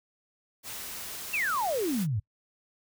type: noise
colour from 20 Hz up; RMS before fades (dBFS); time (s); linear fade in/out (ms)
white; -39; 0.63-2.07; 50
type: exponential sweep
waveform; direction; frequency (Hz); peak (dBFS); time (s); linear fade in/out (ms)
sine; down; 2789 to 93.7; -26; 1.33-2.2; 10
effects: noise-tail reverb RT60 0.1 s tail -24 dB re dry